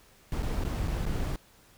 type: noise with dropouts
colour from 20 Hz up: brown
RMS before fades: -30 dBFS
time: 0.32-1.36 s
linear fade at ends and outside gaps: 1 ms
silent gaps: 0.424-0.429 / 0.638-0.649 / 0.877-0.881 / 1.055-1.064 s
effects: pink hiss -59 dBFS RMS until 1.77 s